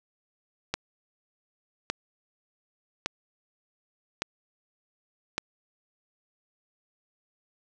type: click train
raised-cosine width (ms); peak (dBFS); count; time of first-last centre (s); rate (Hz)
0.2; -10; 5; 0.74-5.38; 0.862
effects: none